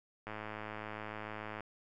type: click train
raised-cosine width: 0.5 ms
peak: -27 dBFS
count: 144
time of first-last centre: 0.27-1.606 s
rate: 107 Hz
effects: none